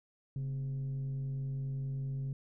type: tone with frequency modulation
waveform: sine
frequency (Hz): 135.8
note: C#3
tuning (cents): -35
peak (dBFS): -32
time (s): 0.36-2.33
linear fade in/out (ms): 2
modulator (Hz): 110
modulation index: 0.23
effects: tanh soft clip ceiling -32 dBFS